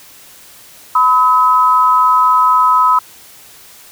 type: tone pair together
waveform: sine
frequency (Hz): 1002.9 / 1279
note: B5 / D#6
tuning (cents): +26 / +47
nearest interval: major third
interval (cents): 421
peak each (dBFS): -10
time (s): 0.95-2.99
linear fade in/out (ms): 5
effects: white hiss -40 dBFS RMS until 3.91 s

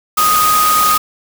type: tone in noise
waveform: sine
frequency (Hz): 1244.5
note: D#6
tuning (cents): 0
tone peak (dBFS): -10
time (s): 0.17-0.98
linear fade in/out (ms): 10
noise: white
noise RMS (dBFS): -17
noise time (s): 0.17-0.98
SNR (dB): +4
effects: none

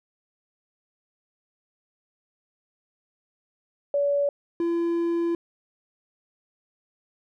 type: tone pair in turn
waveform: sine / triangle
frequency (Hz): 570 / 339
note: C#5 / E4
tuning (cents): +48 / +49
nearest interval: major sixth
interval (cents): 899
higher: first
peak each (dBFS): -20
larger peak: neither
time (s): 3.94-4.29 / 4.6-5.35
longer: second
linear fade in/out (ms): 2
effects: none

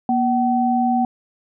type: tone pair together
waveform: sine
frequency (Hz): 239.4 / 760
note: A#3 / F#5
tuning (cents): +46 / +46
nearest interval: octave + minor sixth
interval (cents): 2000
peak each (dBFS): -18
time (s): 0.09-1.05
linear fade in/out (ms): 2
effects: none

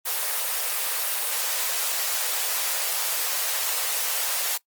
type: high-pass noise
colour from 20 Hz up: white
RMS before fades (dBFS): -26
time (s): 0.05-4.58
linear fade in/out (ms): 20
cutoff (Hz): 460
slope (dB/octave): 48
effects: noise-tail reverb RT60 0.1 s tail -20 dB re dry + Opus 24 kbps

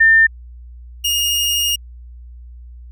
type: tone pair in turn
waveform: sine / sawtooth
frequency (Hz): 1800 / 2848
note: A6 / F7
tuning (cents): +39 / +33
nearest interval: minor sixth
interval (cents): 794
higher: second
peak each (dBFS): -7 / -12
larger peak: first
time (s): 0-0.27 / 1.04-1.76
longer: second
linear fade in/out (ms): 10
effects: added 60 Hz sine -34 dBFS peak until 2.91 s

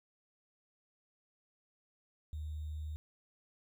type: tone with sample-and-hold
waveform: sine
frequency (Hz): 76.7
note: D#2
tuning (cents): -24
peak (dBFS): -38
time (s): 2.33-2.96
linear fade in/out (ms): 0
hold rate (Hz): 3675
effects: none

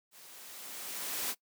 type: noise with level ramp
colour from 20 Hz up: white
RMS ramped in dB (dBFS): -55 to -33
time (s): 0.11-1.35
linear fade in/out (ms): 50
effects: noise-tail reverb RT60 0.1 s tail -21 dB re dry + high-pass 200 Hz 12 dB/octave

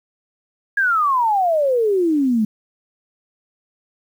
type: exponential sweep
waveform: sine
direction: down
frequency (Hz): 1661.2 to 208.5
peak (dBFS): -14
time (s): 0.77-2.45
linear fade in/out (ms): 5
effects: 8-bit

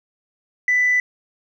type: tone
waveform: sine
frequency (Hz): 1989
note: B6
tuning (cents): +12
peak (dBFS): -13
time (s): 0.68-1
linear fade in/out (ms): 2
effects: tanh soft clip ceiling -11 dBFS + 9-bit

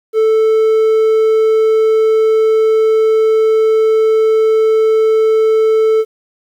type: tone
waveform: triangle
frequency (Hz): 440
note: A4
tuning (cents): 0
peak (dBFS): -6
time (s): 0.13-6.05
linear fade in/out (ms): 50
effects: 8-bit

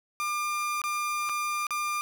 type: tone with dropouts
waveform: 30% pulse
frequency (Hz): 1199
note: D6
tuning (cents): +36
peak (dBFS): -25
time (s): 0.2-2.01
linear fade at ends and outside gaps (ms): 0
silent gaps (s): 0.817-0.839 / 1.291-1.295 / 1.668-1.707
effects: none

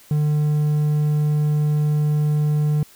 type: tone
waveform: triangle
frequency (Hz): 150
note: D3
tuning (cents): +37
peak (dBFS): -14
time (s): 0.11-2.83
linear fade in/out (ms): 2
effects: white hiss -49 dBFS RMS until 2.95 s

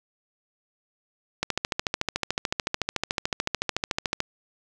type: click train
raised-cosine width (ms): 0.2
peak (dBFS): -7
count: 39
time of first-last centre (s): 1.43-4.204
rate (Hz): 13.7
effects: none

